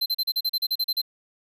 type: tone bursts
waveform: square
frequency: 4101 Hz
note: C8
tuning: 36 cents flat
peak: -22 dBFS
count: 12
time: 0.01-1.017 s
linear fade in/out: 10 ms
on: 50 ms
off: 37 ms
effects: none